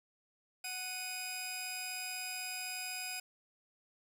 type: tone pair together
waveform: 15% pulse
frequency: 740.6 / 2489 Hz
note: F#5 / D#7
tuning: +1 / 0 cents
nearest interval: octave + major sixth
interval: 2099 cents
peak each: -39 / -33 dBFS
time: 0.64-3.2 s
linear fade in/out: 5 ms
effects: none